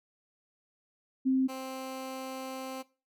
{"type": "tone pair in turn", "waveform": ["sine", "15% pulse"], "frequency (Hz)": [262.5, 262.5], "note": ["C4", "C4"], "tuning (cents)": [6, 6], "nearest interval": "unison", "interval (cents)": 0, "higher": "neither", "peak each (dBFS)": [-23, -31], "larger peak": "first", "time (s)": [[1.25, 1.48], [1.48, 2.83]], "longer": "second", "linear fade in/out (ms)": 20, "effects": ["noise-tail reverb RT60 0.3 s tail -18 dB re dry"]}